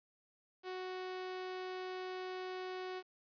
sawtooth tone, 370 Hz, F#4, in tune, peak -37 dBFS, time 0.63-3.03 s, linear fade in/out 50 ms, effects resampled to 11025 Hz + 11-bit

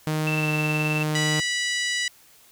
sawtooth tone with pitch glide, 155 to 153.22 Hz, D#3 to D#3, -6 to -26 cents, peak -19 dBFS, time 0.07-1.4 s, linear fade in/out 0 ms, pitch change -20 cents, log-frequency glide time 0.38-0.48 s
sine tone with tremolo, 2662 Hz, E7, 16 cents sharp, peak -24 dBFS, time 0.27-1.03 s, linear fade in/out 2 ms, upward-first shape square, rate 19 Hz, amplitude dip 50%
harmonic tone, 980 Hz, B5, 14 cents flat, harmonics 2 / 3 / 4 / 5 / 6 / 7 / 8 / 9, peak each -26 / -30 / -32 / -34 / -36 / -37 / -38 / -39 dBFS, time 1.15-2.08 s, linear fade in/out 2 ms
effects white hiss -54 dBFS RMS until 2.51 s

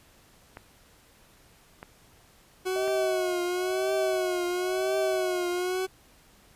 clicks, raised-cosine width 0.5 ms, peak -25 dBFS, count 3, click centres 0.571 / 1.829 / 2.879 s
40% pulse tone with vibrato, 369.5 Hz, F#4, 2 cents flat, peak -26 dBFS, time 2.65-5.87 s, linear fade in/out 20 ms, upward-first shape triangle, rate 0.97 Hz, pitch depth 84 cents each way
sine tone with tremolo, 636 Hz, D#5, 38 cents sharp, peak -25 dBFS, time 2.76-5.59 s, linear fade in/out 0 ms, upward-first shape triangle, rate 0.99 Hz, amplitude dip 100%
effects pink hiss -58 dBFS RMS until 6.55 s + resampled to 32000 Hz

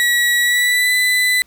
35% pulse tone with pitch glide, 1929 to 2000 Hz, B6 to B6, -41 to +21 cents, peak -11 dBFS, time 0-1.42 s, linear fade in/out 0 ms, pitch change +62 cents, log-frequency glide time 0.4-0.94 s, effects pink hiss -56 dBFS RMS until 1.46 s

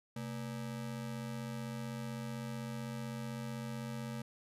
square ring-modulated tone, 177.6 Hz, F3, 29 cents sharp, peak -37 dBFS, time 0.16-4.22 s, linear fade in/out 5 ms, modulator 47.9 Hz, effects resampled to 32000 Hz

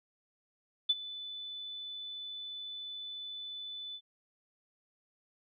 sine tone with ADSR envelope, 3497 Hz, A7, 11 cents flat, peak -22 dBFS, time 0.89-4.01 s, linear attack 10 ms, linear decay 36 ms, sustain -18 dB, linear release 62 ms, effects none

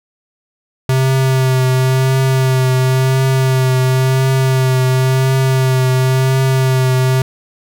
square tone with vibrato, 130.81 Hz, C3, in tune, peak -11 dBFS, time 0.89-7.22 s, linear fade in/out 2 ms, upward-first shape triangle, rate 0.95 Hz, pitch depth 26 cents each way, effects none

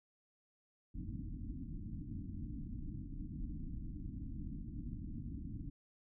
pink low-pass noise, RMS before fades -44 dBFS, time 0.94-5.7 s, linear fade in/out 10 ms, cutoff 310 Hz, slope 96 dB/octave, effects none

